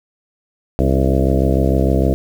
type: harmonic tone with a mistuned harmonic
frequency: 66.6 Hz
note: C2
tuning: 31 cents sharp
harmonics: 1 / 2 / 3 / 4 / 5 / 6 / 7 / 8 / 9 / 10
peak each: -16 / -19 / -21 / -22 / -23 / -24 / -24 / -25 / -26 / -26 dBFS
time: 0.79-2.14 s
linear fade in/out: 0 ms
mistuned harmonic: 5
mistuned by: -42 cents
effects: 7-bit